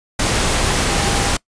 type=tone in noise; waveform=sine; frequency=798 Hz; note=G5; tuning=31 cents sharp; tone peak=-26 dBFS; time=0.89-1.3 s; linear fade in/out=5 ms; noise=pink; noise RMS=-17 dBFS; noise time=0.19-1.37 s; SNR=-12 dB; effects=noise-tail reverb RT60 0.1 s tail -23 dB re dry + resampled to 22050 Hz